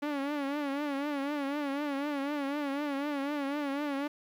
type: tone with vibrato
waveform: sawtooth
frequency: 285.2 Hz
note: C#4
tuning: 49 cents sharp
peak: -27 dBFS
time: 0.02-4.08 s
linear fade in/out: 10 ms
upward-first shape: triangle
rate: 4 Hz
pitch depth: 97 cents each way
effects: low-pass 3000 Hz 12 dB/octave + 10-bit